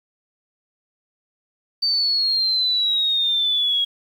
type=exponential sweep; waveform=sine; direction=down; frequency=4605 to 3298 Hz; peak=-17 dBFS; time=1.82-3.85 s; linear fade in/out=10 ms; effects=8-bit